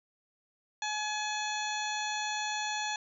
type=harmonic tone with a mistuned harmonic; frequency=847 Hz; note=G#5; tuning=34 cents sharp; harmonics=1 / 2 / 3 / 4 / 5 / 7 / 8; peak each=-35 / -38 / -40 / -41 / -42 / -43 / -44 dBFS; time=0.82-2.96 s; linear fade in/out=2 ms; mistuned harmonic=4; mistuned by=+23 cents; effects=none